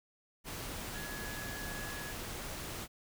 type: tone in noise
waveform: sine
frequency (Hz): 1684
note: G#6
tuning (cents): +24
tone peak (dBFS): -45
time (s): 0.92-2.14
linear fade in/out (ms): 50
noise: pink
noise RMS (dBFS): -42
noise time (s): 0.44-2.88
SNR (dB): -6
effects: none